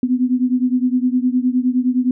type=beating tone pair; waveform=sine; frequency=248.1 / 257.8 Hz; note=B3 / C4; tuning=+8 / -26 cents; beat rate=9.7 Hz; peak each=-16 / -18 dBFS; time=0.03-2.11 s; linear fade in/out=2 ms; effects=none